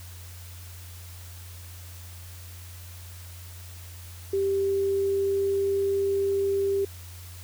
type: tone with pitch glide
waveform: sine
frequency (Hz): 392 to 394.3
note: G4 to G4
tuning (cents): 0 to +10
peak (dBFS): -22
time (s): 4.33-6.85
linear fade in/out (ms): 5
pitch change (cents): +10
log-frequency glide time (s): 4.54-5.68
effects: added 88 Hz sine -41 dBFS peak until 7.43 s + white hiss -48 dBFS RMS until 7.43 s